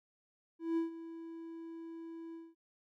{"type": "tone with ADSR envelope", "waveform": "triangle", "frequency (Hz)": 330, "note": "E4", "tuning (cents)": 2, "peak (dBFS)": -27, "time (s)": [0.59, 2.55], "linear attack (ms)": 180, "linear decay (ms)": 130, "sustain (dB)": -15, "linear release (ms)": 210, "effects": []}